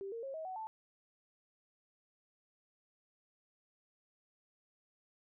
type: tone with pitch steps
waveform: sine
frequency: 392 / 460.8 / 541.7 / 636.8 / 748.6 / 880 Hz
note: G4 / A#4 / C#5 / D#5 / F#5 / A5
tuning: 0 / -20 / -40 / +40 / +20 / 0 cents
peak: -40 dBFS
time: 0.01-0.67 s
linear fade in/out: 0 ms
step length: 110 ms
effects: none